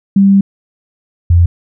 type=tone pair in turn; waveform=sine; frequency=196.7 / 86.21 Hz; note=G3 / F2; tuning=+6 / -22 cents; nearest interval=octave + major second; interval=1428 cents; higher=first; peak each=-4 dBFS; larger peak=neither; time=0.16-0.41 / 1.3-1.46 s; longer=first; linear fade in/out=5 ms; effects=none